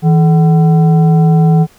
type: tone with frequency modulation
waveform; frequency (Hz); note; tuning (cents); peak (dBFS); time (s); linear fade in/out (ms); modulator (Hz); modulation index
sine; 161.4; E3; -36; -5; 0.02-1.67; 50; 592; 0.39
effects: pink hiss -46 dBFS RMS until 1.78 s